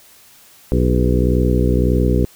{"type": "harmonic tone with a mistuned harmonic", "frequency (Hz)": 61.74, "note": "B1", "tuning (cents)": 0, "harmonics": [1, 2, 3, 4, 5, 6, 7, 8], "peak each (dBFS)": [-16, -19, -21, -22, -23, -24, -24, -25], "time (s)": [0.72, 2.25], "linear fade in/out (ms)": 0, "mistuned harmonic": 7, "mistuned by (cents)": -51, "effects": ["white hiss -47 dBFS RMS until 2.35 s"]}